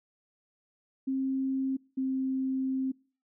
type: tone pair in turn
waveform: sine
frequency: 266.2 / 263.6 Hz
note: C4 / C4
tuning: +30 / +13 cents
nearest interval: unison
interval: 17 cents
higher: first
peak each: -27 dBFS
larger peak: neither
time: 1.07-1.77 / 1.97-2.92 s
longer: second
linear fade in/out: 10 ms
effects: noise-tail reverb RT60 0.4 s tail -24 dB re dry